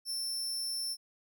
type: tone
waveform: sawtooth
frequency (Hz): 5370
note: E8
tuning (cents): +31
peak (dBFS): -31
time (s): 0.05-0.97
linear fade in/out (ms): 50
effects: none